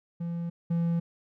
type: tone pair in turn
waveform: triangle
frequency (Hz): 170 / 168.92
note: F3 / E3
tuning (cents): -46 / +43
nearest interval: unison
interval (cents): 11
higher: first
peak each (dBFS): -28 / -22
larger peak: second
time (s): 0.2-0.5 / 0.7-1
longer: neither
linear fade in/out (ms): 10
effects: none